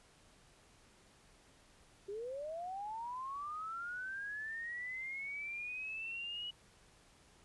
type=linear sweep; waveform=sine; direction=up; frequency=387.4 to 2939 Hz; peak=-40 dBFS; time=2.08-6.51 s; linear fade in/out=10 ms; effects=pink hiss -65 dBFS RMS until 7.44 s + resampled to 24000 Hz